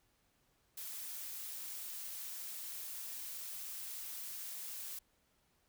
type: noise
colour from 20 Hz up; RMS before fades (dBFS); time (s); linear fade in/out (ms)
blue; -45; 0.77-4.99; 5
effects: pink hiss -75 dBFS RMS until 5.68 s